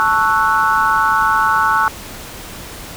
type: chord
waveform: sine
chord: F# minor seventh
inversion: first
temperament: equal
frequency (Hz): 880 / 1108.7 / 1318.5 / 1480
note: A5 / C#6 / E6 / F#6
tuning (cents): 0 / 0 / 0 / 0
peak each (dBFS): -17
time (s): 0-1.88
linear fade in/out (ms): 0
effects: pink hiss -32 dBFS RMS until 2.96 s